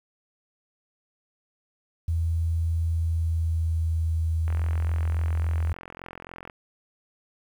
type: tone with pitch glide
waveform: sine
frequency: 82.5 to 81.22 Hz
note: E2 to E2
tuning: +2 to -25 cents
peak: -22 dBFS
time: 2.08-5.73 s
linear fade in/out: 5 ms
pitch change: -27 cents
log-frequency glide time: 2.93-4.11 s
type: click train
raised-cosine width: 0.5 ms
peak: -24 dBFS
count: 89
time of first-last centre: 4.48-6.498 s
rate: 43.6 Hz
effects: 9-bit